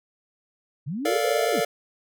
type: linear two-way sweep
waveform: sine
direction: up then down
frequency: 121.1 to 677 to 121.1 Hz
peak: -27 dBFS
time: 0.86-1.61 s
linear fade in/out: 20 ms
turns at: 1.44 s
type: chord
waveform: square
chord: Bb major seventh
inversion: third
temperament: equal with one note detuned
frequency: 440 / 466.2 / 582.3 / 698.5 Hz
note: A4 / Bb4 / D5 / F5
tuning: 0 / 0 / -15 / 0 cents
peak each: -28 dBFS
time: 1.05-1.65 s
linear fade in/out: 5 ms
effects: none